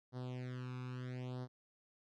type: tone with flanger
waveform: sawtooth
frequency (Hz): 126.1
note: B2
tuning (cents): +36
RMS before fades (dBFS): -44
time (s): 0.12-1.48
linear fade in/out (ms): 50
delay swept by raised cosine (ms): 0.2 to 0.8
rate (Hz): 0.75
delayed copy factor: +1
effects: low-pass 4000 Hz 12 dB/octave